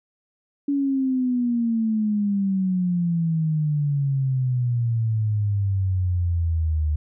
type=exponential sweep; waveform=sine; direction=down; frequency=285.2 to 75 Hz; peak=-19 dBFS; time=0.68-6.96 s; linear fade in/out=5 ms; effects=none